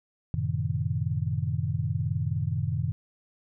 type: chord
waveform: sine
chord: F# diminished seventh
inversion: none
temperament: equal with one note detuned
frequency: 92.5 / 111.6 / 130.81 / 155.56 Hz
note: F#2 / A2 / C3 / Eb3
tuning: 0 / +25 / 0 / 0 cents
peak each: -31 dBFS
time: 0.34-2.92 s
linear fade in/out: 0 ms
effects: none